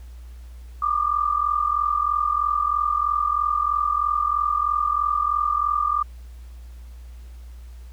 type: tone pair together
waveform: sine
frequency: 1171 / 1214.1 Hz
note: D6 / D#6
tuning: -5 / -43 cents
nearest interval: minor second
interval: 62 cents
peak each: -22 / -22 dBFS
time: 0.82-6.03 s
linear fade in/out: 5 ms
effects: added 60 Hz sine -37 dBFS peak until 7.92 s + pink hiss -57 dBFS RMS until 7.92 s